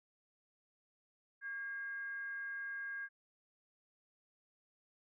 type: tone with frequency modulation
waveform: sine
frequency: 1621 Hz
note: G#6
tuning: 42 cents flat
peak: -40 dBFS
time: 1.41-3.09 s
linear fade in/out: 50 ms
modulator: 485 Hz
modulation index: 0.2
effects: none